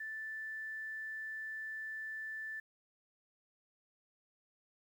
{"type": "tone with quantisation", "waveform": "sine", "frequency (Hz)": 1760, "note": "A6", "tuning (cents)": 0, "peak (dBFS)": -40, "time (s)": [0, 2.6], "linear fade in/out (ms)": 5, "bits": 11, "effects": []}